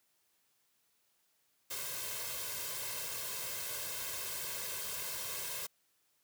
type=noise with comb filter; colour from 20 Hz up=white; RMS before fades=-40 dBFS; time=1.7-5.67 s; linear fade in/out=10 ms; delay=1.9 ms; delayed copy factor=+0.75; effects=white hiss -75 dBFS RMS until 6.23 s + high-pass 80 Hz 12 dB/octave